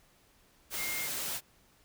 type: tone in noise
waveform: sine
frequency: 2126 Hz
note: C7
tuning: 27 cents sharp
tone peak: -37 dBFS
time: 0.76-1.09 s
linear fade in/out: 50 ms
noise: white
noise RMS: -36 dBFS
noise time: 0.7-1.41 s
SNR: -4 dB
effects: pink hiss -65 dBFS RMS until 1.84 s